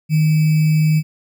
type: tone with sample-and-hold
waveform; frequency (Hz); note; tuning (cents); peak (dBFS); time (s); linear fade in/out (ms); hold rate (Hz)
sine; 155.56; D#3; 0; -11; 0.09-1.03; 50; 2450
effects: none